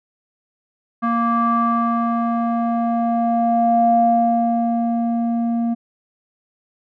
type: tone with low-pass filter sweep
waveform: square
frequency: 233.1 Hz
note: A#3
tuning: in tune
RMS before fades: -18 dBFS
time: 1.02-5.75 s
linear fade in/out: 20 ms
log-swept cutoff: 1300 to 480 Hz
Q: 6.8
effects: none